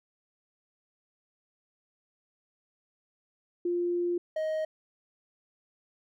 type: tone pair in turn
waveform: sine / triangle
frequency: 349.7 / 627.1 Hz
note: F4 / D#5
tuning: +2 / +13 cents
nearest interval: minor seventh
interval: 1011 cents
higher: second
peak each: -26 dBFS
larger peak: neither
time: 3.65-4.18 / 4.36-4.65 s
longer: first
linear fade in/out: 5 ms
effects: none